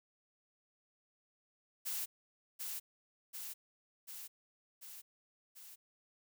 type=noise with echo; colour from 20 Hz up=blue; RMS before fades=-39 dBFS; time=1.85-2.06 s; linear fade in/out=20 ms; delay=740 ms; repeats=5; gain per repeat=-3 dB; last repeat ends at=5.76 s; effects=none